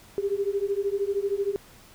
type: beating tone pair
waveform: sine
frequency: 393.1 / 406.1 Hz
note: G4 / G#4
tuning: +5 / -39 cents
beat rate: 13 Hz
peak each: -27 dBFS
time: 0.18-1.56 s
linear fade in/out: 0 ms
effects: pink hiss -52 dBFS RMS until 1.94 s